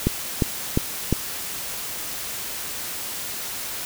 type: click train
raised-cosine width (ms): 3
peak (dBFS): -5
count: 4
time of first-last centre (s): 0.07-1.126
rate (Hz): 2.84
effects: white hiss -31 dBFS RMS until 3.85 s